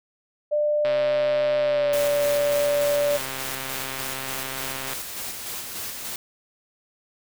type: tone with pitch glide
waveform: sine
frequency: 596 to 579 Hz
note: D5 to D5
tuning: +25 to -25 cents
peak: -19 dBFS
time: 0.51-3.18 s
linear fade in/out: 20 ms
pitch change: -50 cents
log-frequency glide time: 1.58-1.93 s
type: click train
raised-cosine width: 0.3 ms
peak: -16 dBFS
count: 544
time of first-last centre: 0.85-4.933 s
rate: 133 Hz
type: noise with tremolo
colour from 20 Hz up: white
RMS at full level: -32 dBFS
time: 1.93-6.16 s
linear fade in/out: 2 ms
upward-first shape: square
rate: 3.4 Hz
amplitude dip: 30%
effects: none